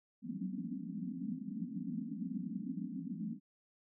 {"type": "band-pass noise", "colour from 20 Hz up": "pink", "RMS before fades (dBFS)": -41, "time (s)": [0.22, 3.4], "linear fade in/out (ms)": 50, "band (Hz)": [170, 280], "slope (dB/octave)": 96, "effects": []}